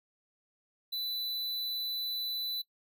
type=tone; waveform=square; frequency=3989 Hz; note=B7; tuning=17 cents sharp; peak=-34 dBFS; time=0.92-2.62 s; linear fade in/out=10 ms; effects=noise-tail reverb RT60 0.1 s tail -20 dB re dry